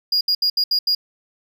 triangle tone bursts at uneven times, 4858 Hz, D#8, 42 cents flat, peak -14 dBFS, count 6, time 0.12-0.21 / 0.28-0.35 / 0.42-0.5 / 0.57-0.64 / 0.71-0.79 / 0.87-0.95 s, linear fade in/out 5 ms, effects none

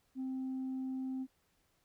sine tone, 261.6 Hz, C4, in tune, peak -34 dBFS, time 0.15-1.27 s, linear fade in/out 50 ms, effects tanh soft clip ceiling -34 dBFS + pink hiss -75 dBFS RMS until 1.84 s

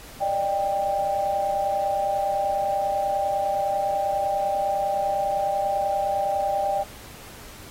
sine tone cluster, 582 / 612 / 790 Hz, D5 / D#5 / G5, -16 / -29 / +13 cents, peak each -29 / -28 / -23 dBFS, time 0.2-6.84 s, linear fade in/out 20 ms, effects pink hiss -44 dBFS RMS until 7.7 s + AAC 48 kbps

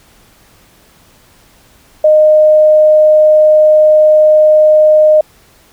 sine tone, 615 Hz, D#5, 20 cents flat, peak -3 dBFS, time 2.04-5.21 s, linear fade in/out 5 ms, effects pink hiss -46 dBFS RMS until 5.72 s

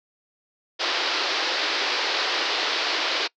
white band-pass noise, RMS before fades -25 dBFS, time 0.79-3.28 s, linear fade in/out 20 ms, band 310 to 5000 Hz, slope 48 dB/octave, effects noise-tail reverb RT60 0.1 s tail -24 dB re dry

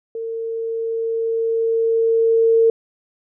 sine tone with level ramp, 454.3 Hz, A#4, 45 cents flat, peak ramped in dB -24 to -10 dBFS, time 0.15-2.7 s, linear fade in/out 2 ms, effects none

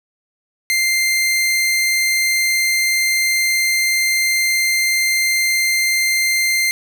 sawtooth tone, 2093 Hz, C7, in tune, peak -11 dBFS, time 0.7-6.71 s, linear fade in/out 0 ms, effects none

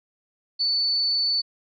sine tone, 4487 Hz, C#8, 20 cents sharp, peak -20 dBFS, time 0.59-1.42 s, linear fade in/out 20 ms, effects none

